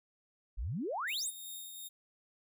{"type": "exponential sweep", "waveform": "sine", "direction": "up", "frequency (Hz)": [41.97, 10830], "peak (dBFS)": -34, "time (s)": [0.57, 1.31], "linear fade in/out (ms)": 20}
{"type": "tone with tremolo", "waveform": "5% pulse", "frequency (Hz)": 3690, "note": "A#7", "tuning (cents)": -18, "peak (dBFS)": -34, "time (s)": [1.07, 1.89], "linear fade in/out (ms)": 20, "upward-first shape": "triangle", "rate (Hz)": 2.7, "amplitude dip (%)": 40}
{"effects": []}